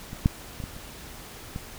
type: clicks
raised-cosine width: 5 ms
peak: -23 / -6 / -24 / -21 / -27 / -20 dBFS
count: 6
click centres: 0.131 / 0.259 / 0.602 / 0.639 / 0.765 / 1.561 s
effects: pink hiss -43 dBFS RMS until 1.78 s